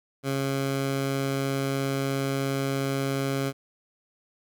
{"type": "tone", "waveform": "15% pulse", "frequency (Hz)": 136.7, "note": "C#3", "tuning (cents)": -24, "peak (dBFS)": -19, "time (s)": [0.23, 3.53], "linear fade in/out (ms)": 50, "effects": []}